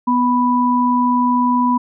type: tone pair together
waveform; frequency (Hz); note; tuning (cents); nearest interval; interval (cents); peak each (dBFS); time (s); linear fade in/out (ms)
sine; 246.9 / 987.6; B3 / B5; 0 / 0; 2 octaves; 2400; -15; 0.07-1.78; 10
effects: none